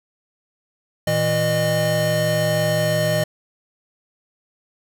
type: tone cluster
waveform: square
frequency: 115.4 / 161.3 / 611 Hz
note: A#2 / E3 / D#5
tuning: -17 / -37 / -32 cents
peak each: -26 / -24 / -20 dBFS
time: 1.07-3.24 s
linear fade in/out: 5 ms
effects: none